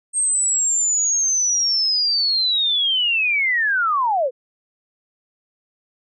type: linear sweep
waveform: sine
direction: down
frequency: 8490 to 470.8 Hz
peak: -16 dBFS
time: 0.13-4.31 s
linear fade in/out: 50 ms
effects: none